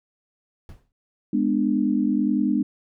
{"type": "noise with exponential decay", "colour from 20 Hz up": "brown", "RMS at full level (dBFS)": -38, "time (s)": [0.69, 0.92], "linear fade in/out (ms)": 1, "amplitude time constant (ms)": 50}
{"type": "chord", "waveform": "sine", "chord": "G# diminished", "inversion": "none", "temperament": "just", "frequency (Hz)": [207.7, 249.2, 299], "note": ["G#3", "B3", "D4"], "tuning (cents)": [0, 16, 31], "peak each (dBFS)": -23, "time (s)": [1.33, 2.63], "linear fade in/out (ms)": 5}
{"effects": []}